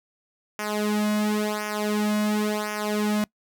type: tone with flanger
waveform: sawtooth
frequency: 210.7 Hz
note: G#3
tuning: 25 cents sharp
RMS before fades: -25 dBFS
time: 0.59-3.24 s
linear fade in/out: 0 ms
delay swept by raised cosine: 0.24 to 2.24 ms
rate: 0.94 Hz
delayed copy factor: -0.9
effects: noise-tail reverb RT60 0.1 s tail -24 dB re dry